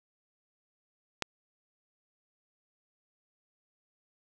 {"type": "click", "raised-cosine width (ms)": 0.2, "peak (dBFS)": -12, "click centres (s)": 1.223, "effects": []}